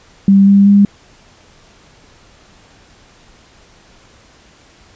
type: tone with pitch steps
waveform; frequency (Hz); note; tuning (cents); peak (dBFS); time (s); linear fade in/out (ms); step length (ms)
sine; 196.6 / 199 / 201.4; G3 / G3 / G3; +5 / +26 / +47; -4; 0.28-0.85; 2; 190
effects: pink hiss -46 dBFS RMS until 4.95 s + resampled to 16000 Hz